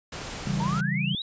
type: noise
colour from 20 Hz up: pink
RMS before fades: -36 dBFS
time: 0.12-0.81 s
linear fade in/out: 5 ms
type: chord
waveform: sine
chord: C# diminished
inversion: none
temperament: equal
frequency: 138.59 / 164.81 / 196 Hz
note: C#3 / E3 / G3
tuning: 0 / 0 / 0 cents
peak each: -29 dBFS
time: 0.47-1.15 s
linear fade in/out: 2 ms
type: exponential sweep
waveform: sine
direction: up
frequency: 880 to 3949 Hz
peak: -29 dBFS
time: 0.6-1.22 s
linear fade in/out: 2 ms
effects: resampled to 16000 Hz